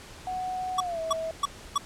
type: tone with pitch glide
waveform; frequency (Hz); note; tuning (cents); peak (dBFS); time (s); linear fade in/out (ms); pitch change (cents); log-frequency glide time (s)
sine; 740 to 647.9; F#5 to E5; 0 to -30; -29; 0.27-1.31; 2; -230; 0.81-1
type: tone bursts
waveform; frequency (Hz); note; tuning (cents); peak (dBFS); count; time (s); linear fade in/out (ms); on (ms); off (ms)
square; 1135; C#6; +41; -22; 4; 0.78-1.78; 5; 25; 300
effects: pink hiss -46 dBFS RMS until 1.85 s + low-pass 9000 Hz 12 dB/octave